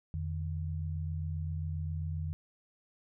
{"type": "tone pair together", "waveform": "sine", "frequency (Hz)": [85.58, 153.1], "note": ["F2", "D#3"], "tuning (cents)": [-35, -28], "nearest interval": "minor seventh", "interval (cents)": 1007, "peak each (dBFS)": [-34, -38], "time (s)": [0.14, 2.33], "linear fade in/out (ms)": 0, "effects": []}